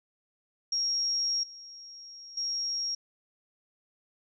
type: tone with level steps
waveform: sine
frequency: 5588 Hz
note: F8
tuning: in tune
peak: -26 / -44 / -29 dBFS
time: 0.72-2.95 s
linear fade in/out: 5 ms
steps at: 1.43 / 2.37 s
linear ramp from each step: 5 ms
effects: none